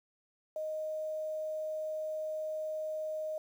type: tone with quantisation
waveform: sine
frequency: 622.3 Hz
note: D#5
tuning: in tune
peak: -34 dBFS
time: 0.56-3.38 s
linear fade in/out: 2 ms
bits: 10
effects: none